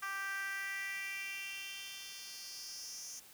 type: tone with high-pass filter sweep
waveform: 10% pulse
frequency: 392 Hz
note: G4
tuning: in tune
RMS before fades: -43 dBFS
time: 0.02-3.2 s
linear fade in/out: 10 ms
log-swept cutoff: 1300 to 6400 Hz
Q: 3.8
effects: white hiss -58 dBFS RMS until 3.33 s